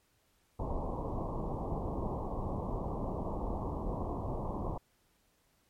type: low-pass noise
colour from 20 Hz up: pink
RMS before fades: -36 dBFS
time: 0.59-4.78 s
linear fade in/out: 5 ms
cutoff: 1100 Hz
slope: 96 dB/octave
effects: pink hiss -72 dBFS RMS until 5.69 s + MP3 64 kbps